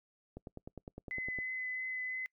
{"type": "click train", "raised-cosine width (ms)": 2, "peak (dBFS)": -31, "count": 11, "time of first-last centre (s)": [0.37, 1.387], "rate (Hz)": 9.83}
{"type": "tone with vibrato", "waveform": "sine", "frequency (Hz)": 2024, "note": "B6", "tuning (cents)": 42, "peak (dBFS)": -36, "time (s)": [1.11, 2.26], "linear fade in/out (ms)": 0, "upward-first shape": "triangle", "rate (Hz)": 3, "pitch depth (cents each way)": 13}
{"effects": ["noise-tail reverb RT60 0.1 s tail -25 dB re dry"]}